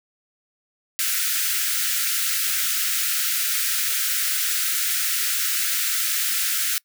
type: high-pass noise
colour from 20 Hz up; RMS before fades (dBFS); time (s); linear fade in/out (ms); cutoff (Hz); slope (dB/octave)
white; -23; 0.99-6.78; 0; 1300; 96
effects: noise-tail reverb RT60 0.1 s tail -24 dB re dry